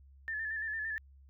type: tone with vibrato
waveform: sine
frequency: 1756 Hz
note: A6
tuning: 4 cents flat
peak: -34 dBFS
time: 0.28-0.98 s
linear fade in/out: 0 ms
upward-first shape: square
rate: 8.8 Hz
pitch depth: 40 cents each way
effects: added 68 Hz sine -55 dBFS peak until 1.29 s